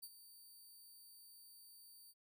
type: tone with ADSR envelope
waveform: 10% pulse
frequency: 4606 Hz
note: D8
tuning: 34 cents flat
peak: -40 dBFS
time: 0.02-2.14 s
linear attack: 16 ms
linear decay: 47 ms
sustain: -12 dB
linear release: 42 ms
effects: none